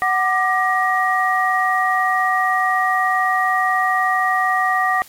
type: tone cluster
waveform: sine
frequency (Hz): 746 / 1188 / 1893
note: F#5 / D6 / A#6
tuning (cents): +14 / +20 / +26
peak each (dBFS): -19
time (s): 0.02-5.02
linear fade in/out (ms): 0
effects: white hiss -44 dBFS RMS until 5.08 s + MP3 64 kbps